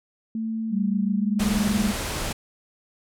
sine tone, 222.8 Hz, A3, 22 cents sharp, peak -25 dBFS, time 0.35-1.91 s, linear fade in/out 2 ms
sine tone with pitch glide, 196 to 201.9 Hz, G3 to G#3, 0 to -49 cents, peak -22 dBFS, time 0.7-1.94 s, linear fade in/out 50 ms, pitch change +51 cents, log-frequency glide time 1.15-1.24 s
pink low-pass noise, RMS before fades -29 dBFS, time 1.39-2.33 s, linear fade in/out 10 ms, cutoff 12000 Hz, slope 24 dB/octave
effects none

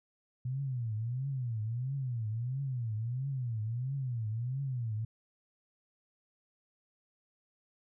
sine tone with vibrato, 122.1 Hz, B2, 19 cents flat, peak -32 dBFS, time 0.45-5.05 s, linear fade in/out 5 ms, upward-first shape triangle, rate 1.5 Hz, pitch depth 250 cents each way, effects none

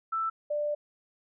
sine tone pair in turn, 1325 / 591.7 Hz, E6 / D5, +9 / +13 cents, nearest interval octave + major second, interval 1396 cents, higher first, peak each -27 dBFS, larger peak neither, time 0.12-0.3 / 0.5-0.75 s, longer second, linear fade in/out 10 ms, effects none

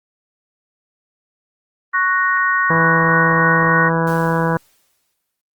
sine chord, F# major, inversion second, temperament equal, 1108.7 / 1480 / 1864.7 Hz, C#6 / F#6 / A#6, 0 / 0 / 0 cents, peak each -18 dBFS, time 1.93-3.9 s, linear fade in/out 20 ms
harmonic tone, 164.81 Hz, E3, in tune, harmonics 1 / 2 / 3 / 4 / 5 / 6 / 7 / 8 / 9 / 10, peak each -18 / -25 / -21 / -28 / -28 / -22 / -29 / -33 / -26 / -29 dBFS, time 2.7-4.57 s, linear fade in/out 2 ms
white noise with exponential decay, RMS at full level -38 dBFS, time 4.07-5.41 s, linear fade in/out 2 ms, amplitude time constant 290 ms
effects Opus 24 kbps

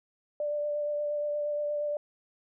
sine tone with vibrato, 590 Hz, D5, 8 cents sharp, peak -28 dBFS, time 0.4-1.97 s, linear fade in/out 2 ms, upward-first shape sine, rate 8.5 Hz, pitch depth 14 cents each way, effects none

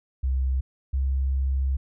sine tone pair in turn, 65.41 / 66.86 Hz, C2 / C2, 0 / +38 cents, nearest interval unison, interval 38 cents, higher second, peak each -21 dBFS, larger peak neither, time 0.23-0.61 / 0.93-1.77 s, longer second, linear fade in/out 10 ms, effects none

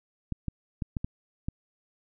clicks, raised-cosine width 5 ms, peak -18 dBFS, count 6, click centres 0.323 / 0.483 / 0.822 / 0.968 / 1.045 / 1.485 s, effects none

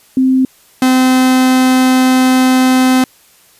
sine / 45% pulse tone pair in turn, 260.7 / 257.4 Hz, C4 / C4, -6 / -28 cents, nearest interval unison, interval 22 cents, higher first, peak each -7 dBFS, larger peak neither, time 0.17-0.45 / 0.82-3.04 s, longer second, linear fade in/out 2 ms, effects white hiss -47 dBFS RMS until 3.59 s + resampled to 32000 Hz

